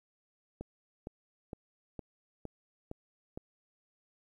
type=click train; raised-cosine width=2 ms; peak=-27 dBFS; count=7; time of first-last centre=0.61-3.375 s; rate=2.17 Hz; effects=11-bit